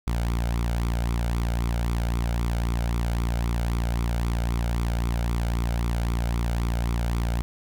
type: tone with flanger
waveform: sawtooth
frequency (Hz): 58.27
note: A#1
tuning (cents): 0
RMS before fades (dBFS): -25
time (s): 0.07-7.42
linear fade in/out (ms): 0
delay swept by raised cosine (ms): 0.85 to 1.38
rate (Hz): 3.8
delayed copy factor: +0.6
effects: none